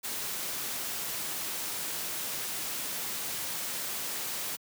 white noise, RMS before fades -35 dBFS, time 0.03-4.57 s, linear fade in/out 20 ms, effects high-pass 100 Hz 12 dB/octave

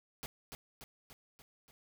pink noise with echo, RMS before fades -43 dBFS, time 0.23-0.26 s, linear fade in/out 0 ms, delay 290 ms, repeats 5, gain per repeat -4 dB, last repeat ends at 1.71 s, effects none

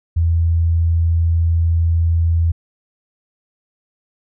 sine tone, 83.3 Hz, E2, 19 cents sharp, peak -12 dBFS, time 0.16-2.52 s, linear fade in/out 10 ms, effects none

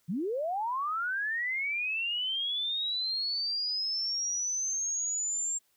sine linear sweep, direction up, 147.3 to 7460 Hz, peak -29 dBFS, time 0.08-5.59 s, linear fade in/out 20 ms, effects white hiss -71 dBFS RMS until 5.76 s

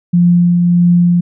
sine tone with tremolo, 174.61 Hz, F3, in tune, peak -5 dBFS, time 0.13-1.21 s, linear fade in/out 10 ms, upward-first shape triangle, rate 1.6 Hz, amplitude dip 30%, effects none

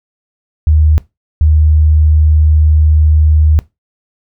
sine tone pair in turn, 77 / 77 Hz, D#2 / D#2, -17 / -17 cents, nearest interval unison, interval 0 cents, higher neither, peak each -5 dBFS, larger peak neither, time 0.67-0.98 / 1.41-3.59 s, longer second, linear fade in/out 0 ms, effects noise-tail reverb RT60 0.2 s tail -19 dB re dry

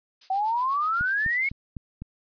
violet noise with tremolo, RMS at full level -35 dBFS, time 0.21-1.52 s, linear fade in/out 5 ms, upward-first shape sine, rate 8.2 Hz, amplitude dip 85%
sine exponential sweep, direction up, 750 to 2221 Hz, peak -22 dBFS, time 0.3-1.49 s, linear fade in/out 5 ms
click train, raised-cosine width 5 ms, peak -23 dBFS, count 5, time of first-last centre 1.01-2.02 s, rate 3.96 Hz
effects resampled to 11025 Hz

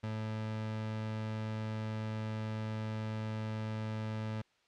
30% pulse tone, 109.1 Hz, A2, 14 cents flat, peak -33 dBFS, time 0.03-4.42 s, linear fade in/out 10 ms, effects white hiss -71 dBFS RMS until 4.67 s + low-pass 4000 Hz 12 dB/octave

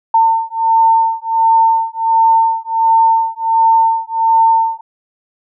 sine beating tone pair, 902 / 903.4 Hz, A5 / A5, +43 / +45 cents, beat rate 1.4 Hz, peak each -12 dBFS, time 0.14-4.81 s, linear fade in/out 5 ms, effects none

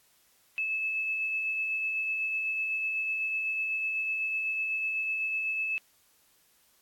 sine tone with tremolo, 2608 Hz, E7, 19 cents flat, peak -27 dBFS, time 0.58-5.78 s, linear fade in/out 0 ms, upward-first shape sine, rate 8 Hz, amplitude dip 25%, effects white hiss -65 dBFS RMS until 6.81 s + AAC 64 kbps

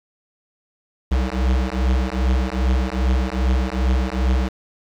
square beating tone pair, 62.5 / 65 Hz, B1 / C2, +21 / -11 cents, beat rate 2.5 Hz, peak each -21 dBFS, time 1.11-4.49 s, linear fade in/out 10 ms, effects low-pass 5000 Hz 12 dB/octave + 7-bit

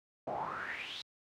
brown noise with band-pass filter sweep, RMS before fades -40 dBFS, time 0.27-1.02 s, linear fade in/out 5 ms, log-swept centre 640 to 4100 Hz, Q 6.4, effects high-pass 80 Hz 12 dB/octave

